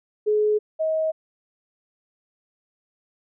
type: tone pair in turn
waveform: sine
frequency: 423.6 / 633.8 Hz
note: G#4 / D#5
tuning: +34 / +32 cents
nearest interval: perfect fifth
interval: 698 cents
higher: second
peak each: -17 / -20 dBFS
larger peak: first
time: 0.26-0.59 / 0.79-1.12 s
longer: neither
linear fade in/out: 20 ms
effects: none